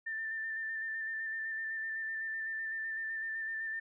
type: tone with vibrato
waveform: sine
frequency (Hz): 1784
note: A6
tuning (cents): +23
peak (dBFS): -35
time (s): 0.06-3.8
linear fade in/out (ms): 10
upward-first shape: square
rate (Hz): 7.9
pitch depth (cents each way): 17
effects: none